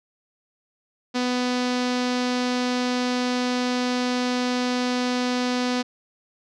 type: tone with low-pass filter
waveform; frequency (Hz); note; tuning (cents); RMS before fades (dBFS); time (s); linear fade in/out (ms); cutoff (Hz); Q
sawtooth; 248.7; B3; +12; -24; 1.14-5.83; 20; 5000; 2
effects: none